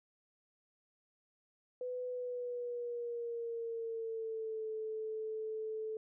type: tone with pitch glide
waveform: sine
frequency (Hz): 499.2 to 437.1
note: B4 to A4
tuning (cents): +19 to -11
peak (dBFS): -37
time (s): 1.81-5.97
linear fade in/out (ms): 2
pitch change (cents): -230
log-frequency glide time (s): 2.07-4.68
effects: none